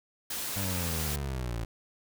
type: noise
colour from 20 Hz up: white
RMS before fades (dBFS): -35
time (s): 0.3-1.16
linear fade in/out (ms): 5
type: exponential sweep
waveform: 25% pulse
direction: down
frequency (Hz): 100 to 55.1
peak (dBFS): -28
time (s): 0.56-1.65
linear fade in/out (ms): 5
effects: none